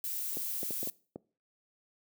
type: noise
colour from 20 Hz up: violet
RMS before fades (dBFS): -36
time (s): 0.04-0.9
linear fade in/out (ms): 2
type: clicks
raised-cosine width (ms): 2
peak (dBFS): -25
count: 6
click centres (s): 0.371 / 0.631 / 0.707 / 0.83 / 0.873 / 1.159
effects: noise-tail reverb RT60 0.4 s tail -22 dB re dry + high-pass 200 Hz 12 dB/octave